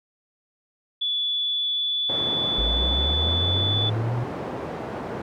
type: tone with pitch glide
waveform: sine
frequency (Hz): 3441 to 3475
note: A7 to A7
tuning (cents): -39 to -22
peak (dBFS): -22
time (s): 1.01-3.9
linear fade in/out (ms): 10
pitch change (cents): +17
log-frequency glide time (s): 1.31-2.78
type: band-pass noise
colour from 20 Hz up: white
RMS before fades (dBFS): -32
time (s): 2.09-5.22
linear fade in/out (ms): 5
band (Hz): 100 to 650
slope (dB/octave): 12
type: linear sweep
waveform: triangle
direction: up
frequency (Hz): 52.3 to 123.47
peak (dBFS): -21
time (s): 2.58-4.24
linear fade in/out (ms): 5
effects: none